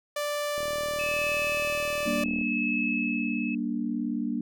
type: tone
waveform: sawtooth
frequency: 587.3 Hz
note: D5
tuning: in tune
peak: -24 dBFS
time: 0.16-2.24 s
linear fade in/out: 5 ms
type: click train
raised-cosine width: 2 ms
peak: -29 dBFS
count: 73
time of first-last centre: 0.58-2.412 s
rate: 39.3 Hz
type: tone with tremolo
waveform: sine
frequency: 2591 Hz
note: E7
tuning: 30 cents flat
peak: -27 dBFS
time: 0.99-3.55 s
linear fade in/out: 5 ms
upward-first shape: sine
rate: 0.71 Hz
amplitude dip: 55%
type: chord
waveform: sine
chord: G minor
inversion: none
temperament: just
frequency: 196 / 235.2 / 294 Hz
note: G3 / Bb3 / D4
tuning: 0 / +16 / +2 cents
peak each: -34 / -29 / -32 dBFS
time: 2.06-4.41 s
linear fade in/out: 5 ms
effects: none